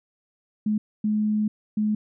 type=tone bursts at uneven times; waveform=sine; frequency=212.6 Hz; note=G#3; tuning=41 cents sharp; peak=-20 dBFS; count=3; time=0.66-0.78 / 1.04-1.48 / 1.77-1.95 s; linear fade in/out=5 ms; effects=none